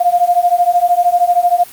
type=beating tone pair; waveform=sine; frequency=698.5 / 711.5 Hz; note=F5 / F5; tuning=0 / +32 cents; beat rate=13 Hz; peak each=-12 dBFS; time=0-1.64 s; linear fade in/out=10 ms; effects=white hiss -36 dBFS RMS until 1.72 s + Opus 32 kbps